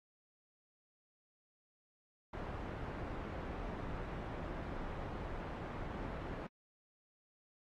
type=low-pass noise; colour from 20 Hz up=pink; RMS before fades=-43 dBFS; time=2.33-6.47 s; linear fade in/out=5 ms; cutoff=1300 Hz; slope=12 dB/octave; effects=AAC 48 kbps